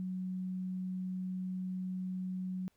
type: tone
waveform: sine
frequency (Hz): 185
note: F#3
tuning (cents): 0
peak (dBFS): -35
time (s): 0-2.68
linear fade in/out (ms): 0
effects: pink hiss -75 dBFS RMS until 2.76 s